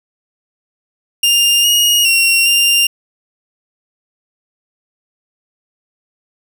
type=tone with pitch steps; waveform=sawtooth; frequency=2804 / 2874 / 2743 / 2791 Hz; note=F7 / F7 / F7 / F7; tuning=+6 / +49 / -32 / -2 cents; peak=-6 dBFS; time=1.23-2.87 s; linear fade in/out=5 ms; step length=410 ms; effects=none